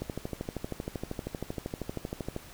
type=click train; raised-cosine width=2 ms; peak=-20 dBFS; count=31; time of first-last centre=0.02-2.364 s; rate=12.8 Hz; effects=pink hiss -50 dBFS RMS until 2.53 s